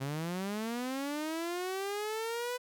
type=linear sweep; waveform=sawtooth; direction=up; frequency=131.4 to 500 Hz; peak=-30 dBFS; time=0-2.58 s; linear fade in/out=20 ms; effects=none